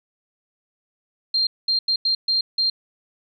sine tone bursts at uneven times, 4186 Hz, C8, in tune, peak -17 dBFS, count 6, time 1.34-1.47 / 1.68-1.79 / 1.88-1.96 / 2.05-2.15 / 2.28-2.41 / 2.58-2.7 s, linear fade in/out 5 ms, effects none

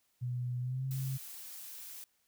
sine tone with pitch glide, 123.5 to 133.13 Hz, B2 to C3, 0 to +30 cents, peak -33 dBFS, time 0.21-1.18 s, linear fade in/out 20 ms, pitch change +130 cents, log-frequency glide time 0.6-0.86 s
blue noise, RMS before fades -47 dBFS, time 0.91-2.04 s, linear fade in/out 0 ms
effects white hiss -75 dBFS RMS until 2.27 s

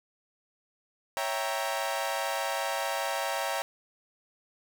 sawtooth chord, C# diminished seventh, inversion none, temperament equal, 554.4 / 659.3 / 784 / 932.3 Hz, C#5 / E5 / G5 / Bb5, 0 / 0 / 0 / 0 cents, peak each -31 dBFS, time 1.17-3.62 s, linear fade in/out 0 ms, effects none

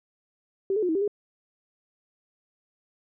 sine tone with pitch steps, 388.1 / 431.4 / 360.1 / 319.3 / 393.6 / 412.3 Hz, G4 / A4 / F#4 / D#4 / G4 / G#4, -17 / -34 / -47 / +45 / +7 / -13 cents, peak -22 dBFS, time 0.7-1.078 s, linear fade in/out 2 ms, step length 63 ms, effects none

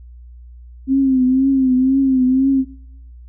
sine tone with vibrato, 262.9 Hz, C4, 8 cents sharp, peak -11 dBFS, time 0.87-2.65 s, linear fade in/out 50 ms, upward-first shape triangle, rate 2 Hz, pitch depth 74 cents each way, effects noise-tail reverb RT60 0.9 s tail -24 dB re dry + added 60 Hz sine -36 dBFS peak until 3.28 s

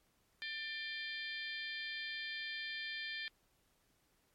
harmonic tone with a mistuned harmonic, 594 Hz, D5, 20 cents sharp, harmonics 3 / 4 / 5 / 6 / 7 / 8, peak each -44 / -46 / -48 / -50 / -51 / -52 dBFS, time 0.42-3.28 s, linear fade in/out 0 ms, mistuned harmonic 5, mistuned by +110 cents, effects pink hiss -75 dBFS RMS until 4.34 s + MP3 64 kbps

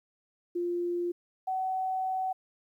sine tone pair in turn, 349.2 / 753.7 Hz, F4 / F#5, 0 / +32 cents, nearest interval octave + minor second, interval 1332 cents, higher second, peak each -28 dBFS, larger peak neither, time 0.55-1.12 / 1.47-2.33 s, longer second, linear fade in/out 10 ms, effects 11-bit

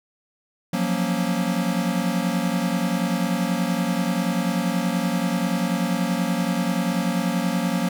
square chord, Gb major seventh, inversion third, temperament equal, 174.61 / 185 / 233.1 / 277.2 Hz, F3 / Gb3 / Bb3 / Db4, 0 / 0 / 0 / 0 cents, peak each -27 / -26 / -27 / -31 dBFS, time 0.73-7.89 s, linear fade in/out 5 ms, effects none

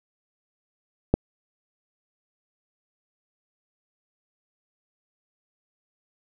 click, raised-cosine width 2 ms, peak -4 dBFS, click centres 1.14 s, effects none

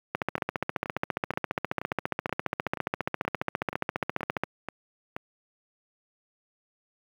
two click trains, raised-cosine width 0.5 ms, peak -11 / -18 dBFS, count 64 / 11, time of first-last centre 0.15-4.436 / 0.38-5.165 s, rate 14.7 / 2.09 Hz, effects high-pass 100 Hz 12 dB/octave + 8-bit

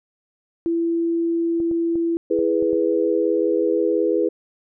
sine tone, 335.1 Hz, E4, 29 cents sharp, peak -18 dBFS, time 0.66-2.17 s, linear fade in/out 0 ms
clicks, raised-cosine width 2 ms, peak -23 dBFS, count 6, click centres 1.602 / 1.713 / 1.956 / 2.39 / 2.625 / 2.731 s
sine chord, E major, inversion none, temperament equal, 329.6 / 415.3 / 493.9 Hz, E4 / G#4 / B4, 0 / 0 / 0 cents, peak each -21 dBFS, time 2.3-4.29 s, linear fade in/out 10 ms
effects none

